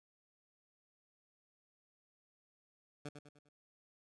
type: tone with echo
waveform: 15% pulse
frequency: 146.5 Hz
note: D3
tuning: 4 cents flat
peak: -36 dBFS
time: 3.05-3.09 s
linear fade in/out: 5 ms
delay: 100 ms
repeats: 4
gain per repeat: -7 dB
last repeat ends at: 3.49 s
effects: resampled to 22050 Hz

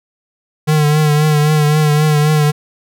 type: tone with vibrato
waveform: square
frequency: 151.2 Hz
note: D#3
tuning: 49 cents flat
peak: -10 dBFS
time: 0.67-2.52 s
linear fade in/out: 20 ms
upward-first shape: triangle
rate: 3.8 Hz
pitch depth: 47 cents each way
effects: none

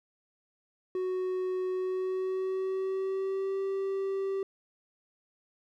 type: tone with pitch glide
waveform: triangle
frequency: 370 to 388.8 Hz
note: F#4 to G4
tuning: 0 to -14 cents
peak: -27 dBFS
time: 0.95-4.43 s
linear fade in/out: 2 ms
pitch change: +86 cents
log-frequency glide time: 1.7-3.61 s
effects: none

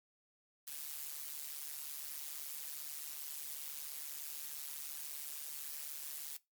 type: noise with amplitude modulation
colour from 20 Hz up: blue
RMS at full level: -41 dBFS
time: 0.67-6.37 s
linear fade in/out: 5 ms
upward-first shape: sine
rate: 146 Hz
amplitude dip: 85%
effects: noise-tail reverb RT60 0.2 s tail -20 dB re dry + MP3 96 kbps

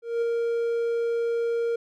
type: tone with ADSR envelope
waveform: triangle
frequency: 466.2 Hz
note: A#4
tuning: in tune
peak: -19 dBFS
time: 0.02-1.76 s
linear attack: 200 ms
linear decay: 6 ms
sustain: -2 dB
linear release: 6 ms
effects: none

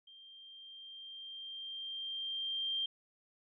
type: tone with level ramp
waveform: sine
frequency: 3175 Hz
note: G7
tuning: 21 cents sharp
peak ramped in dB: -54 to -32 dBFS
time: 0.07-2.86 s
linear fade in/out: 5 ms
effects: none

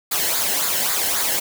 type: noise with flanger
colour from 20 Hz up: white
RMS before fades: -21 dBFS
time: 0.11-1.4 s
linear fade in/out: 10 ms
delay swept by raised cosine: 0.34 to 0.86 ms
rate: 3.7 Hz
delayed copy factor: -0.6
effects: none

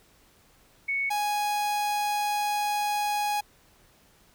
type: tone pair in turn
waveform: sine / 45% pulse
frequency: 2217 / 830.4 Hz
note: C#7 / G#5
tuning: 0 / 0 cents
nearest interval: octave + perfect fourth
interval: 1700 cents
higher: first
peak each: -25 dBFS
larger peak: neither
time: 0.88-1.1 / 1.1-3.41 s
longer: second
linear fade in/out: 10 ms
effects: pink hiss -60 dBFS RMS until 4.34 s

